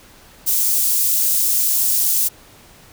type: high-pass noise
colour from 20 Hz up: white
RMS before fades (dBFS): -17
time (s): 0.46-2.29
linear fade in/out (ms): 20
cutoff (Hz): 7500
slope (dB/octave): 12
effects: pink hiss -46 dBFS RMS until 2.92 s